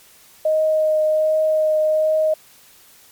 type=tone with vibrato; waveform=sine; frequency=622.3 Hz; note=D#5; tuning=in tune; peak=-14 dBFS; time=0.45-2.34 s; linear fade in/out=5 ms; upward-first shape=triangle; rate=1.3 Hz; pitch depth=12 cents each way; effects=white hiss -49 dBFS RMS until 3.11 s + MP3 96 kbps